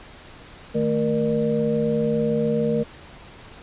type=tone cluster; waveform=sine; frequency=154 / 221.1 / 470.9 / 601 Hz; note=D#3 / A3 / A#4 / D5; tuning=-17 / +9 / +18 / +40 cents; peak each=-28 / -23 / -22 / -29 dBFS; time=0.74-2.84 s; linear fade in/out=20 ms; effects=pink hiss -44 dBFS RMS until 3.62 s + resampled to 8000 Hz